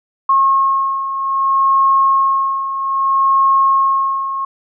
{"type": "beating tone pair", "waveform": "sine", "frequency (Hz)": [1083, 1083.62], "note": ["C#6", "C#6"], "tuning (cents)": [-41, -40], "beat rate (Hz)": 0.62, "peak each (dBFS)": [-18, -12], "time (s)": [0.29, 4.45], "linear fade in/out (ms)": 5, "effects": []}